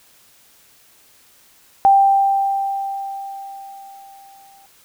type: tone with exponential decay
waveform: sine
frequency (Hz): 787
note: G5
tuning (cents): +7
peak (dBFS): -7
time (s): 1.85-4.66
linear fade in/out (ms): 0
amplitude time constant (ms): 610
effects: white hiss -52 dBFS RMS until 4.84 s